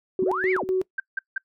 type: tone with tremolo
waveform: sine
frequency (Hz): 373.8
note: F#4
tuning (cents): +18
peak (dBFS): -19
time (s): 0.19-0.82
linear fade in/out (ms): 2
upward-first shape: square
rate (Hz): 4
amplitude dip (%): 75
type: linear two-way sweep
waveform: sine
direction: up then down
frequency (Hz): 146.83 to 2327 to 146.83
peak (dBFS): -24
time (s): 0.22-0.64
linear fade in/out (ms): 5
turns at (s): 0.51
type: tone bursts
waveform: sine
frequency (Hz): 1568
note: G6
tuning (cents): 0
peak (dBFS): -23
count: 3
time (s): 0.98-1.38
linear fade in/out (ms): 5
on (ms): 20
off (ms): 170
effects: noise-tail reverb RT60 0.1 s tail -22 dB re dry + tanh soft clip ceiling -11 dBFS